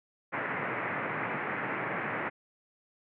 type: band-pass noise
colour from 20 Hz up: white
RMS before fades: -34 dBFS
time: 0.32-2.3 s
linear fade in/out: 20 ms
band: 110 to 2200 Hz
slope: 48 dB/octave
effects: none